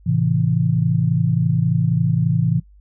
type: chord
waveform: sine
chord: A minor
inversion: none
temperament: equal with one note detuned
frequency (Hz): 110 / 133.56 / 164.81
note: A2 / C3 / E3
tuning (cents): 0 / +36 / 0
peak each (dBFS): -21 / -19 / -18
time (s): 0.06-2.6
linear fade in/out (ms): 10
effects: noise-tail reverb RT60 0.1 s tail -21 dB re dry + added 50 Hz sine -45 dBFS peak until 2.8 s